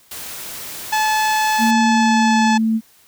white noise, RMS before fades -31 dBFS, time 0.11-1.71 s, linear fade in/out 5 ms
harmonic tone, 864 Hz, A5, 32 cents flat, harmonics 1 / 2 / 3 / 4 / 5 / 6 / 7 / 8 / 9, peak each -16 / -22 / -27 / -30 / -31 / -34 / -33 / -37 / -34 dBFS, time 0.92-2.58 s, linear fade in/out 10 ms
sine tone with pitch glide, 227.7 to 222.6 Hz, A#3 to A3, -40 to +20 cents, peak -14 dBFS, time 1.58-2.81 s, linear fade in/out 50 ms, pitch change -40 cents, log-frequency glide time 1.91-2.54 s
effects white hiss -52 dBFS RMS until 3.07 s

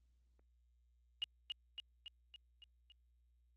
sine tone with echo, 2866 Hz, F7, 44 cents sharp, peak -35 dBFS, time 1.22-1.24 s, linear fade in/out 0 ms, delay 280 ms, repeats 6, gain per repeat -4 dB, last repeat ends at 2.92 s, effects added 60 Hz sine -70 dBFS peak until 3.56 s + Opus 24 kbps

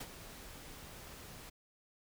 pink noise with ADSR envelope, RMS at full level -42 dBFS, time 0-1.5 s, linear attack 8 ms, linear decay 44 ms, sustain -9 dB, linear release 11 ms, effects none

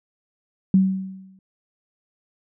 sine tone with exponential decay, 190.2 Hz, F#3, 48 cents sharp, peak -10 dBFS, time 0.74-1.39 s, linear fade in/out 2 ms, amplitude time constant 140 ms, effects none

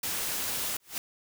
white noise, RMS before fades -32 dBFS, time 0.03-0.77 s, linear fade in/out 5 ms
white noise with exponential growth, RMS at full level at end -30 dBFS, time 0.8-0.98 s, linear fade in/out 1 ms, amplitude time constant 37 ms
effects none

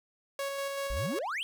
sawtooth tone with tremolo, 554.4 Hz, C#5, in tune, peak -28 dBFS, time 0.39-1.19 s, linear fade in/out 2 ms, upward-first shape square, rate 5.2 Hz, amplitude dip 25%
triangle exponential sweep, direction up, 43.65 to 3300 Hz, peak -30 dBFS, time 0.9-1.43 s, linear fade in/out 0 ms
effects none

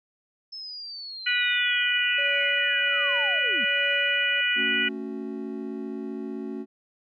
sine linear sweep, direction down, 5274 to 185 Hz, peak -35 dBFS, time 0.52-3.65 s, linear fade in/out 10 ms
harmonic tone, 489.7 Hz, B4, 15 cents flat, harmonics 3 / 4 / 5 / 6, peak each -27 / -27 / -27 / -27 dBFS, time 1.26-4.89 s, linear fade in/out 10 ms
triangle tone with tremolo, 567 Hz, C#5, 39 cents sharp, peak -29 dBFS, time 2.18-4.41 s, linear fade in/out 5 ms, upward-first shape triangle, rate 1.3 Hz, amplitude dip 70%
triangle chord, F# minor, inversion first, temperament just, 222 / 277.5 / 370 Hz, A3 / C#4 / F#4, +16 / +2 / 0 cents, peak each -33 / -33 / -34 dBFS, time 4.55-6.66 s, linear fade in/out 50 ms
effects none

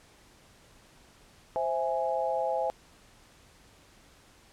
sine chord, C augmented, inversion none, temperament equal, 523.3 / 659.3 / 830.6 Hz, C5 / E5 / G#5, 0 / 0 / 0 cents, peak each -31 dBFS, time 1.56-2.7 s, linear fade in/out 0 ms, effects pink hiss -58 dBFS RMS until 4.52 s + low-pass 10000 Hz 12 dB/octave

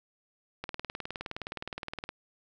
click train, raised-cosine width 0.3 ms, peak -20 dBFS, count 29, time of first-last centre 0.64-2.091 s, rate 19.3 Hz, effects none

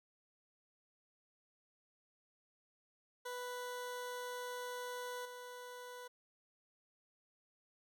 20% pulse tone with level steps, 493.9 Hz, B4, in tune, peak -37 / -43 dBFS, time 3.25-6.08 s, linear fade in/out 10 ms, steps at 5.25 s, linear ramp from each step 5 ms, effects none

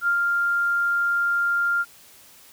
sine tone with ADSR envelope, 1396.9 Hz, F6, in tune, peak -17 dBFS, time 0.01-1.85 s, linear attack 65 ms, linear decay 88 ms, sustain -2 dB, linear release 41 ms, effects white hiss -50 dBFS RMS until 2.52 s

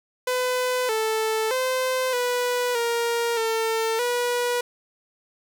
sawtooth tone with pitch steps, 503 / 440 / 515 / 491.9 / 468.5 / 449.9 / 486.3 Hz, B4 / A4 / C5 / B4 / A#4 / A4 / B4, +32 / 0 / -28 / -7 / +9 / +39 / -27 cents, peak -18 dBFS, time 0.27-4.61 s, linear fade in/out 5 ms, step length 620 ms, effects none

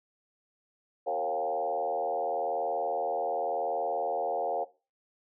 sine tone with frequency modulation, 626 Hz, D#5, 10 cents sharp, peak -27 dBFS, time 1.06-4.65 s, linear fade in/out 20 ms, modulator 80.9 Hz, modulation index 2.2, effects noise-tail reverb RT60 0.3 s tail -18 dB re dry

